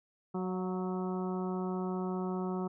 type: harmonic tone with a mistuned harmonic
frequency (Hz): 185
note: F#3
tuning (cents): 0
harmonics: 1 / 2 / 3 / 4 / 5 / 6 / 7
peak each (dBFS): -34 / -37 / -49 / -44 / -46 / -48 / -48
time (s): 0.34-2.68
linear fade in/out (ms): 10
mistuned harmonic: 4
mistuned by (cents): -24
effects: none